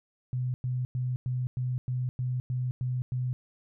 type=tone bursts; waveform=sine; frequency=126.1 Hz; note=B2; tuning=36 cents sharp; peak=-27 dBFS; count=10; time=0.33-3.33 s; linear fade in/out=0 ms; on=210 ms; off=100 ms; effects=none